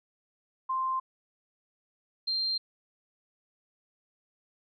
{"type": "tone pair in turn", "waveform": "sine", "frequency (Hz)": [1046.5, 4174], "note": ["C6", "C8"], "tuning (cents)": [0, -5], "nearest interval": "2 octaves", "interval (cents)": 2395, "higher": "second", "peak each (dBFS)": -27, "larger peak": "neither", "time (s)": [[0.69, 1], [2.27, 2.58]], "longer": "neither", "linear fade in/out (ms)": 10, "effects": []}